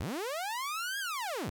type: linear two-way sweep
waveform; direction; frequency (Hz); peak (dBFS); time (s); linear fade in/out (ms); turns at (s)
sawtooth; up then down; 53.6 to 1661.2 to 53.6; -30; 0-1.5; 5; 0.99
effects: 10-bit

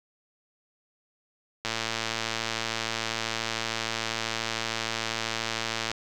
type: click train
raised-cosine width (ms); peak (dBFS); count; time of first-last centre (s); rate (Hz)
0.2; -11; 483; 1.65-5.915; 113
effects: none

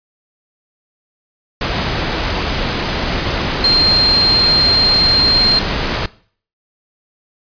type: tone in noise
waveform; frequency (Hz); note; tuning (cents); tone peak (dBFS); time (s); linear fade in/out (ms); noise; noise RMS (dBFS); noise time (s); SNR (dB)
sine; 4186; C8; 0; -9; 3.64-5.59; 2; pink; -18; 1.61-6.06; +6
effects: noise-tail reverb RT60 0.5 s tail -20 dB re dry + resampled to 11025 Hz

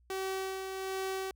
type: tone with tremolo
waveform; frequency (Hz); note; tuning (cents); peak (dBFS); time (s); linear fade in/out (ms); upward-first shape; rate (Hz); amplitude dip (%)
sawtooth; 382; G4; -45; -29; 0.1-1.31; 2; sine; 1.3; 40
effects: added 60 Hz sine -62 dBFS peak until 1.35 s

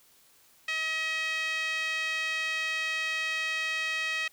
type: tone with band-pass filter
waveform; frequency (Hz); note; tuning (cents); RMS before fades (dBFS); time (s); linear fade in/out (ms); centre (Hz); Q
5% pulse; 636; D#5; +38; -31; 0.68-4.28; 5; 2200; 3.5
effects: white hiss -61 dBFS RMS until 4.32 s

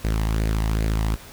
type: tone with flanger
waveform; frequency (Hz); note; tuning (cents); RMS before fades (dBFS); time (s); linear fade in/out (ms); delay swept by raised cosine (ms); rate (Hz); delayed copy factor
sawtooth; 54.1; A1; -29; -22; 0.04-1.16; 10; 0.44 to 1.07; 2.5; +0.5
effects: pink hiss -43 dBFS RMS until 1.32 s

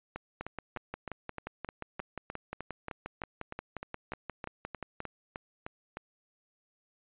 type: two click trains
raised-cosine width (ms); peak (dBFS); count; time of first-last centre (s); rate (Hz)
0.5; -22 / -23; 27 / 20; 0.41-5.004 / 0.16-5.97; 5.66 / 3.27
effects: resampled to 8000 Hz

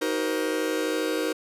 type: chord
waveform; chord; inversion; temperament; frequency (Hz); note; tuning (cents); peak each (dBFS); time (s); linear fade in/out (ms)
45% pulse; C half-diminished seventh; first; just; 314 / 376.7 / 470.9 / 523.3; Eb4 / Gb4 / Bb4 / C5; +16 / +31 / +18 / 0; -29 / -32 / -29 / -32; 0.01-1.33; 10
effects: resampled to 32000 Hz

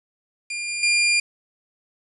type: tone with level steps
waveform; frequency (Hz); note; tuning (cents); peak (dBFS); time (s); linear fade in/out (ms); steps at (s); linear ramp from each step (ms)
sawtooth; 2400; D7; +37; -24 / -22 / -13; 0.5-1.2; 5; 0.68 / 0.83; 2
effects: resampled to 24000 Hz + 7-bit

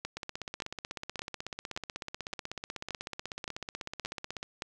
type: two click trains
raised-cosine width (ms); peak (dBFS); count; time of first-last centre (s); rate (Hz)
0.2; -20 / -18; 70 / 9; 0.17-4.429 / 0.05-4.621; 16.2 / 1.75
effects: none

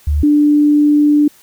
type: tone pair in turn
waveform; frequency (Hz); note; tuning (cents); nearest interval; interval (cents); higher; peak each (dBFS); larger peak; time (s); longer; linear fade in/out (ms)
sine; 73.8 / 295.2; D2 / D4; +9 / +9; 2 octaves; 2400; second; -11 / -7; second; 0.07-0.23 / 0.23-1.28; second; 5
effects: white hiss -47 dBFS RMS until 1.42 s

